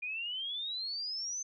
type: exponential sweep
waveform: sine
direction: up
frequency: 2417 to 6280 Hz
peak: -35 dBFS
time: 0.02-1.43 s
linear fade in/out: 10 ms
effects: none